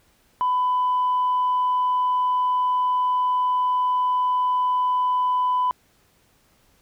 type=tone; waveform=sine; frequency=1000 Hz; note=B5; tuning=21 cents sharp; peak=-17 dBFS; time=0.41-5.71 s; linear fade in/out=0 ms; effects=tanh soft clip ceiling -15 dBFS + pink hiss -61 dBFS RMS until 6.81 s